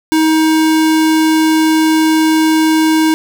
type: tone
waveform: square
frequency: 316.3 Hz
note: D#4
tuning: 29 cents sharp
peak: -9 dBFS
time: 0.12-3.14 s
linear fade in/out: 0 ms
effects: none